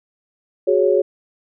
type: chord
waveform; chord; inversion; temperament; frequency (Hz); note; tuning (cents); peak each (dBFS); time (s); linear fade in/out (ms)
sine; F# suspended second; none; just; 370 / 416.2 / 555; F#4 / G#4 / C#5; 0 / +4 / +2; -17; 0.67-1.02; 10
effects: none